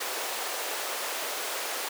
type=high-pass noise; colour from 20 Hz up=pink; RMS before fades=-33 dBFS; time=0-1.89 s; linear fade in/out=10 ms; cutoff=440 Hz; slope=24 dB/octave; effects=none